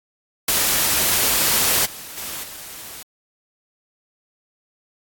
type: noise with level steps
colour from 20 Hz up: white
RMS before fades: -18 / -36 / -30 / -36 dBFS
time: 0.48-3.03 s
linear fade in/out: 5 ms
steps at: 1.85 / 2.17 / 2.43 s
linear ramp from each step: 10 ms
effects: AAC 64 kbps